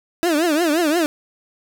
30% pulse tone with vibrato, 321.5 Hz, E4, 43 cents flat, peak -13 dBFS, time 0.23-1.06 s, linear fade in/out 0 ms, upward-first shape triangle, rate 5.7 Hz, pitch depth 210 cents each way, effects none

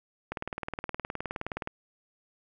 click train, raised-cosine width 0.5 ms, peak -18 dBFS, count 27, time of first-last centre 0.32-1.674 s, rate 19.2 Hz, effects none

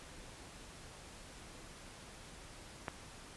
click, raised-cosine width 0.5 ms, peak -22 dBFS, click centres 2.882 s, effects pink hiss -53 dBFS RMS until 3.36 s + resampled to 24000 Hz

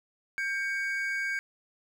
triangle tone pair together, 1586 / 2243 Hz, G6 / C#7, +20 / +20 cents, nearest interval tritone, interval 600 cents, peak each -29 / -31 dBFS, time 0.38-1.39 s, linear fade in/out 0 ms, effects none

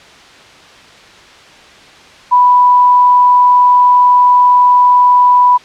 sine tone, 987.8 Hz, B5, in tune, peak -4 dBFS, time 2.31-5.58 s, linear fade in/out 20 ms, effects white hiss -38 dBFS RMS until 5.64 s + low-pass 4000 Hz 12 dB/octave

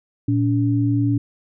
sine tone pair together, 115.3 / 285.7 Hz, A#2 / D4, -19 / -48 cents, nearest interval octave + major third, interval 1571 cents, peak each -18 / -19 dBFS, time 0.28-1.18 s, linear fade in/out 5 ms, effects none

